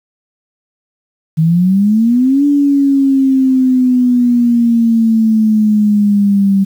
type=exponential two-way sweep; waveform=sine; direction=up then down; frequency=155.9 to 288.6 to 194.1 Hz; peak=-7 dBFS; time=1.37-6.65 s; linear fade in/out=20 ms; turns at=2.45 s; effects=7-bit